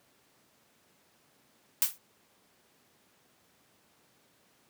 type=noise with exponential decay; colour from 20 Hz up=blue; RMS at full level=-21 dBFS; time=1.82-1.98 s; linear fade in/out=0 ms; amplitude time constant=33 ms; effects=pink hiss -66 dBFS RMS until 4.69 s + high-pass 150 Hz 12 dB/octave